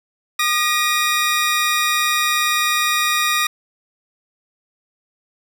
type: tone pair together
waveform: 20% pulse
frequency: 1220.2 / 1900 Hz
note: D#6 / A#6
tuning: -34 / +33 cents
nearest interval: minor sixth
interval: 767 cents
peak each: -13 / -15 dBFS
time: 0.39-3.47 s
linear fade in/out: 5 ms
effects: none